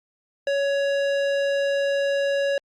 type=tone; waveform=square; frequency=559 Hz; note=C#5; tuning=14 cents sharp; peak=-21 dBFS; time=0.47-2.58 s; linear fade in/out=2 ms; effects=low-pass 4000 Hz 12 dB/octave + Opus 48 kbps